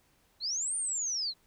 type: linear two-way sweep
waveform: sine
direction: up then down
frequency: 3951 to 9120 to 3951 Hz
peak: -30 dBFS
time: 0.4-1.34 s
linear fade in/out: 50 ms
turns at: 0.76 s
effects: pink hiss -68 dBFS RMS until 1.46 s